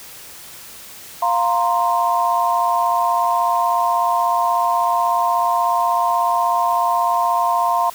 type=chord; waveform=sine; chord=F suspended fourth; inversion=none; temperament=just; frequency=698.5 / 931.3 / 1047.7 Hz; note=F5 / Bb5 / C6; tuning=0 / -2 / +2 cents; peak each=-19 dBFS; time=1.22-7.9 s; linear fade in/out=5 ms; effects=white hiss -38 dBFS RMS until 7.94 s